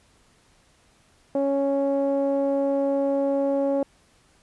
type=tone with low-pass filter; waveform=sawtooth; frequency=277.2 Hz; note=C#4; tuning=in tune; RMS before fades=-23 dBFS; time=1.35-3.83 s; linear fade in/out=2 ms; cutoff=620 Hz; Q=4.1; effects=pink hiss -60 dBFS RMS until 4.42 s + resampled to 24000 Hz